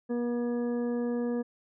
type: harmonic tone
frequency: 240 Hz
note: B3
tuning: 49 cents flat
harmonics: 1 / 2 / 3 / 4 / 5 / 7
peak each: -29 / -32 / -47 / -50 / -52 / -51 dBFS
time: 0.09-1.43 s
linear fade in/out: 20 ms
effects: none